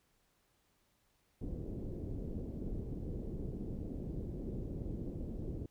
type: low-pass noise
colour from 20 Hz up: pink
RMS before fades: -41 dBFS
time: 1.41-5.66 s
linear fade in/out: 5 ms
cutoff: 420 Hz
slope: 24 dB/octave
effects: pink hiss -75 dBFS RMS until 5.7 s